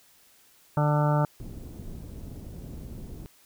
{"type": "harmonic tone", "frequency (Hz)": 148.6, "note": "D3", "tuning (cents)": 21, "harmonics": [1, 2, 3, 4, 5, 6, 8, 9, 10], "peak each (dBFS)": [-22, -33, -38, -29, -36, -30, -36, -35, -42], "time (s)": [0.77, 1.25], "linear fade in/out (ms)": 2}
{"type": "low-pass noise", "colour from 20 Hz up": "pink", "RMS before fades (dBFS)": -40, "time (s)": [1.4, 3.26], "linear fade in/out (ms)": 0, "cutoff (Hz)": 290, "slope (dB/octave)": 12}
{"effects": ["white hiss -59 dBFS RMS until 3.45 s"]}